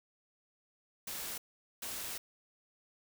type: noise bursts at uneven times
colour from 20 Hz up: white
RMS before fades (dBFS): -41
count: 2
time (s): 1.07-1.38 / 1.82-2.18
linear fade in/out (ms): 5
effects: none

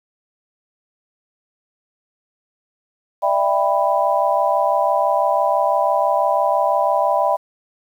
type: chord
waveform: sine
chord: E minor seventh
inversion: third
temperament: just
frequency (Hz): 593.3 / 659.3 / 791.1 / 988.9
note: D5 / E5 / G5 / B5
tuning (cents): +18 / 0 / +16 / +2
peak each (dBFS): -20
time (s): 3.22-7.37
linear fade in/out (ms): 20
effects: 8-bit

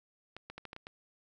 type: clicks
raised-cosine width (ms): 0.3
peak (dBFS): -28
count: 7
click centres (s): 0.366 / 0.5 / 0.58 / 0.653 / 0.731 / 0.764 / 0.869
effects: none

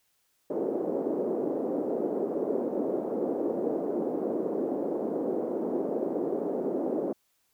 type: band-pass noise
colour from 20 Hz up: white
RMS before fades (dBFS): -30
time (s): 0.5-7.13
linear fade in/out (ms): 5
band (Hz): 260 to 490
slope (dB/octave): 24
effects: white hiss -72 dBFS RMS until 7.53 s

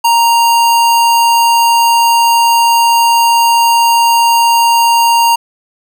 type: tone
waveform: square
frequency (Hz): 932.3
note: A#5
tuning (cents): 0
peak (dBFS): -7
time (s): 0.04-5.36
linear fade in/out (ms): 10
effects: none

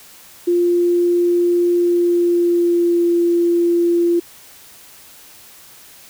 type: tone with pitch glide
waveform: sine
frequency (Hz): 349.2 to 343.8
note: F4 to F4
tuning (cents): 0 to -27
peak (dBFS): -12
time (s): 0.47-4.2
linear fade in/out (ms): 10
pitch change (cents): -27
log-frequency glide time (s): 1.76-3.13
effects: white hiss -43 dBFS RMS until 6.09 s

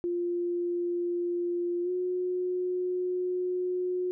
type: tone with pitch glide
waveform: sine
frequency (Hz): 349.2 to 362.8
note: F4 to F#4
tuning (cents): 0 to -34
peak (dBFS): -27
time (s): 0.04-4.11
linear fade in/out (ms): 0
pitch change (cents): +66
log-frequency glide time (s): 1.83-1.9
effects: none

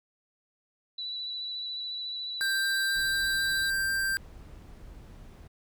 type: tone with vibrato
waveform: sine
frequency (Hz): 3951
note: B7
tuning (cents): 0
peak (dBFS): -33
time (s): 0.98-3.7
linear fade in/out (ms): 5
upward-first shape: square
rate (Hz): 14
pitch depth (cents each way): 12
type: tone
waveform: square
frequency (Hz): 1576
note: G6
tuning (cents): +9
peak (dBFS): -27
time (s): 2.41-4.17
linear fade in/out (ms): 0
type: noise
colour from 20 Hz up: brown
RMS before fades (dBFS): -47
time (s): 2.95-5.48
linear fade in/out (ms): 10
effects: none

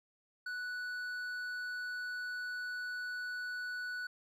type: tone with hard clipping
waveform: sine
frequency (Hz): 1480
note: F#6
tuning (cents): 0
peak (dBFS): -39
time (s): 0.46-4.07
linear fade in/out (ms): 5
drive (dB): 6
effects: none

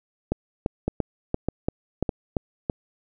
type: two click trains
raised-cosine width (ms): 2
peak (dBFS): -9 / -10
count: 7 / 4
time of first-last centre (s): 0.32-2.368 / 0.88-2.698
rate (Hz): 2.93 / 1.65
effects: none

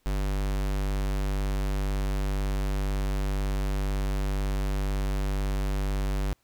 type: tone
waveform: square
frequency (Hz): 49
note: G1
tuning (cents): 0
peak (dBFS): -26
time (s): 0.06-6.33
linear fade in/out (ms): 0
effects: pink hiss -69 dBFS RMS until 6.43 s

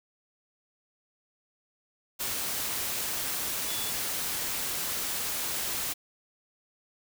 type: tone in noise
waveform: sine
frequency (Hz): 3439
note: A7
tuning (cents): -40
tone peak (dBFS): -39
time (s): 3.67-3.91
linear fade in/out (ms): 20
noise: white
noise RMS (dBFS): -32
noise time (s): 2.19-5.94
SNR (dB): -10
effects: none

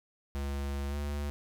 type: tone with pitch glide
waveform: square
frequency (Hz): 70 to 72.34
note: C#2 to D2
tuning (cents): +18 to -26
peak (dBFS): -33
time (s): 0.35-1.3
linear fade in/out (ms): 0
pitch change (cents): +56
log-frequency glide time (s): 0.89-0.96
effects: none

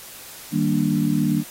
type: chord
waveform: sine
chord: Eb major seventh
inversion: none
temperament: equal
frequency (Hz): 155.56 / 196 / 233.1 / 293.7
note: Eb3 / G3 / Bb3 / D4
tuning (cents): 0 / 0 / 0 / 0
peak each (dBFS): -23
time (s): 0.51-1.44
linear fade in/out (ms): 50
effects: white hiss -40 dBFS RMS until 1.5 s + AAC 48 kbps

